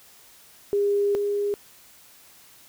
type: tone pair in turn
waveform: sine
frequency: 405.4 / 408 Hz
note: G#4 / G#4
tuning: -42 / -31 cents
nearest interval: unison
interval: 11 cents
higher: second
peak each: -19 / -22 dBFS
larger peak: first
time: 0.73-1.15 / 1.15-1.54 s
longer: first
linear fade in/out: 0 ms
effects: white hiss -52 dBFS RMS until 2.68 s